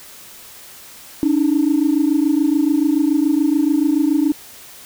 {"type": "tone pair together", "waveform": "sine", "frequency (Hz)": [284.1, 311.1], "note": ["C#4", "D#4"], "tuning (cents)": [43, 0], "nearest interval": "major second", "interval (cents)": 157, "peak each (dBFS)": -15, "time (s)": [1.23, 4.32], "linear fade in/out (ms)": 0, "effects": ["tanh soft clip ceiling -7 dBFS", "white hiss -40 dBFS RMS until 4.85 s"]}